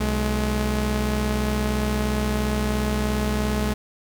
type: tone pair together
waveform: sawtooth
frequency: 63 / 211.9 Hz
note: B1 / G#3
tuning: +35 / +35 cents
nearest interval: octave + major sixth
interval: 2100 cents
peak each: -20 dBFS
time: 0-3.74 s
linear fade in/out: 10 ms
effects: none